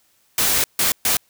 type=noise bursts at uneven times; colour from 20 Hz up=white; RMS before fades=-18 dBFS; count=3; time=0.38-0.64 / 0.79-0.92 / 1.05-1.17 s; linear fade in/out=2 ms; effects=white hiss -61 dBFS RMS until 1.29 s